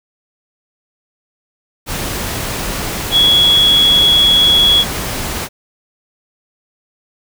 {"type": "tone in noise", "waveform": "sine", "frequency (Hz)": 3352, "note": "G#7", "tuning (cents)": 15, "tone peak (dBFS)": -7, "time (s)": [3.11, 4.85], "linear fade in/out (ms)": 50, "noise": "pink", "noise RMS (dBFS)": -21, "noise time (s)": [1.86, 5.49], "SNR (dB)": 11, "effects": []}